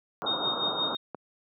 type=low-pass noise; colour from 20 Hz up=white; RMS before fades=-33 dBFS; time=0.22-0.95 s; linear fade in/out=0 ms; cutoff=1400 Hz; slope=96 dB/octave
type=tone with tremolo; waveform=sine; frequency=3707 Hz; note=A#7; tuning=10 cents flat; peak=-25 dBFS; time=0.26-0.97 s; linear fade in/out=10 ms; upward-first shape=sine; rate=5.7 Hz; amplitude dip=70%
type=click; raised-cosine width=1 ms; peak=-21 dBFS; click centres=1.147 s
effects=high-pass 200 Hz 12 dB/octave